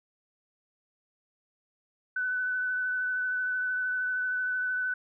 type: tone with vibrato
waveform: sine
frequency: 1501 Hz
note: F#6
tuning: 24 cents sharp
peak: -27 dBFS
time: 2.16-4.94 s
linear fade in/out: 5 ms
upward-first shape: triangle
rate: 13 Hz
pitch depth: 19 cents each way
effects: none